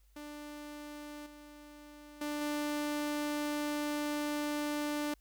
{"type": "tone with level steps", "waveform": "sawtooth", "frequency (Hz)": 295.6, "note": "D4", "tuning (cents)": 11, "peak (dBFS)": [-40, -47, -31, -29], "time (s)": [0.16, 5.14], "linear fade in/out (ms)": 5, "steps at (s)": [1.26, 2.21, 2.41], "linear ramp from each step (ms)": 5, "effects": ["added 50 Hz sine -62 dBFS peak until 5.2 s", "white hiss -74 dBFS RMS until 5.2 s"]}